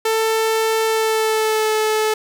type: tone with pitch glide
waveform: sawtooth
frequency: 444.1 to 433.2 Hz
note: A4 to A4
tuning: +16 to -27 cents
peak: -12 dBFS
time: 0.05-2.14 s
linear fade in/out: 5 ms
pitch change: -43 cents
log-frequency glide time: 0.85-1.74 s
effects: none